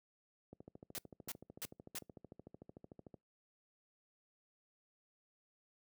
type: click train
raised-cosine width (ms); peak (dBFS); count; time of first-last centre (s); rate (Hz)
2; -38; 36; 0.53-3.142; 13.4
type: noise bursts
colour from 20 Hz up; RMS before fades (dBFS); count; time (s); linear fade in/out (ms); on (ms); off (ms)
white; -43; 4; 0.95-1.986; 0; 34; 300
effects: noise-tail reverb RT60 0.2 s tail -26 dB re dry + high-pass 100 Hz 12 dB/octave